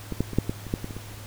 clicks, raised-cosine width 3 ms, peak -16 / -10 / -20 / -7 / -13 / -25 / -11 / -18 / -23 / -22 dBFS, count 10, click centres 0.123 / 0.206 / 0.333 / 0.386 / 0.495 / 0.667 / 0.739 / 0.844 / 0.908 / 0.966 s, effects added 104 Hz sine -40 dBFS peak until 1.26 s + pink hiss -44 dBFS RMS until 1.26 s

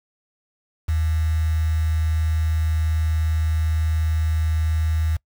sine tone with quantisation, 79.4 Hz, D#2, 36 cents sharp, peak -18 dBFS, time 0.88-5.17 s, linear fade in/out 10 ms, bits 6, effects noise-tail reverb RT60 0.1 s tail -25 dB re dry

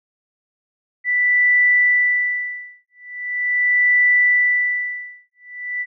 sine tone with tremolo, 1975.5 Hz, B6, in tune, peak -11 dBFS, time 1.04-5.86 s, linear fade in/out 50 ms, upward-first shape sine, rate 0.41 Hz, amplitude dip 100%, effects none

